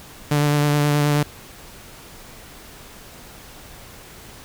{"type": "tone with vibrato", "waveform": "sawtooth", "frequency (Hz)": 146.83, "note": "D3", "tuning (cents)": 0, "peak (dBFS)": -12, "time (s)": [0.31, 1.23], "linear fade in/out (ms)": 5, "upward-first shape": "triangle", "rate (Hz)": 9.4, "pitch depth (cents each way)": 21, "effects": ["pink hiss -42 dBFS RMS until 4.44 s"]}